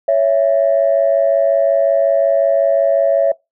sine tone pair together, 557.5 / 663 Hz, C#5 / E5, +10 / +10 cents, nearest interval minor third, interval 300 cents, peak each -12 dBFS, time 0.08-3.32 s, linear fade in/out 5 ms, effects noise-tail reverb RT60 0.2 s tail -23 dB re dry + tanh soft clip ceiling -4 dBFS

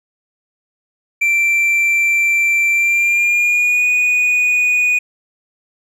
triangle tone with pitch glide, 2349 to 2469 Hz, D7 to D#7, 0 to -14 cents, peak -10 dBFS, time 1.21-4.99 s, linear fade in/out 10 ms, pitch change +86 cents, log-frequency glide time 2.72-3.87 s, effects none

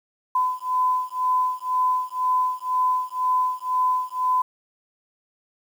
sine beating tone pair, 1010 / 1012 Hz, B5 / B5, +39 / +42 cents, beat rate 2 Hz, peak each -23 dBFS, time 0.35-4.42 s, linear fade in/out 5 ms, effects 8-bit

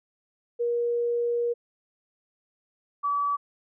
sine tone pair in turn, 475.2 / 1146.7 Hz, A#4 / D6, +33 / -42 cents, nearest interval octave + minor third, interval 1525 cents, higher second, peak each -23 dBFS, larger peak neither, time 0.59-1.54 / 3.03-3.37 s, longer first, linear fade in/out 20 ms, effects none

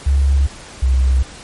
sine tone pair in turn, 69.1 / 65.02 Hz, C#2 / C2, -5 / -10 cents, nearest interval minor second, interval 105 cents, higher first, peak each -10 dBFS, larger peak neither, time 0.06-0.47 / 0.82-1.23 s, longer neither, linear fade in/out 10 ms, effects pink hiss -36 dBFS RMS until 1.43 s + MP3 48 kbps

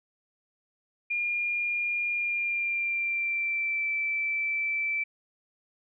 sine tone with pitch glide, 2414 to 2326 Hz, D7 to D7, +47 to -17 cents, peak -26 dBFS, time 1.1-5.04 s, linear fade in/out 10 ms, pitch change -64 cents, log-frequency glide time 2.13-3.89 s, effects none

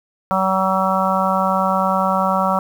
harmonic tone, 189.8 Hz, F#3, 44 cents sharp, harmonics 1 / 3 / 4 / 5 / 6 / 7, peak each -22 / -22 / -22 / -22 / -22 / -22 dBFS, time 0.31-2.59 s, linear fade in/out 0 ms, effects 7-bit

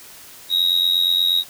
triangle tone with amplitude modulation, 3792 Hz, A#7, 29 cents sharp, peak -10 dBFS, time 0.49-1.44 s, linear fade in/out 50 ms, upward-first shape sine, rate 88.4 Hz, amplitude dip 80%, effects white hiss -42 dBFS RMS until 1.49 s

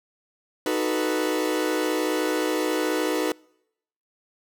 40% pulse chord, B dominant seventh, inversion first, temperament equal, 311.1 / 370 / 440 / 493.9 Hz, D#4 / F#4 / A4 / B4, 0 / 0 / 0 / 0 cents, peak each -26 / -28 / -29 / -27 dBFS, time 0.66-3.32 s, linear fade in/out 2 ms, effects noise-tail reverb RT60 0.8 s tail -26 dB re dry

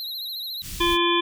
square tone with vibrato, 3985 Hz, B7, 15 cents sharp, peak -30 dBFS, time 0-0.62 s, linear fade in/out 0 ms, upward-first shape triangle, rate 14 Hz, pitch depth 110 cents each way
pink band-stop noise, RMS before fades -33 dBFS, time 0.61-0.98 s, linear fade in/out 50 ms, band 140 to 3400 Hz, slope 12 dB/octave
harmonic tone, 344.7 Hz, F4, 23 cents flat, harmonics 1 / 3 / 5 / 7 / 9 / 10, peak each -22 / -23 / -31 / -28 / -29 / -25 dBFS, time 0.8-1.21 s, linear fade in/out 10 ms
effects none

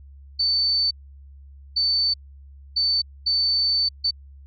sine tone bursts at uneven times, 4531 Hz, C#8, 37 cents sharp, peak -18 dBFS, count 5, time 0.39-0.91 / 1.76-2.14 / 2.76-3.02 / 3.26-3.89 / 4.04-4.11 s, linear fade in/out 10 ms, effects added 69 Hz sine -42 dBFS peak until 4.46 s

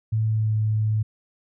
sine tone with pitch glide, 110 to 108.17 Hz, A2 to A2, 0 to -29 cents, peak -19 dBFS, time 0.12-1.03 s, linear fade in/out 10 ms, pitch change -29 cents, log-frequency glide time 0.25-0.56 s, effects none

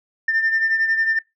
sine beating tone pair, 1794 / 1805 Hz, A6 / A6, +33 / +44 cents, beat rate 11 Hz, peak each -16 / -24 dBFS, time 0.28-1.19 s, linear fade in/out 5 ms, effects noise-tail reverb RT60 0.2 s tail -24 dB re dry + tanh soft clip ceiling -12 dBFS

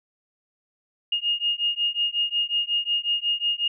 sine beating tone pair, 2844 / 2849.5 Hz, F7 / F7, +31 / +34 cents, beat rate 5.5 Hz, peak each -25 dBFS, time 1.12-3.68 s, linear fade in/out 5 ms, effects none

